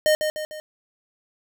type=tone with echo; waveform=square; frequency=614 Hz; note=D#5; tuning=23 cents flat; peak=-16 dBFS; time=0.06-0.15 s; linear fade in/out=0 ms; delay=150 ms; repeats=3; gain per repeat=-6 dB; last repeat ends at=0.6 s; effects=none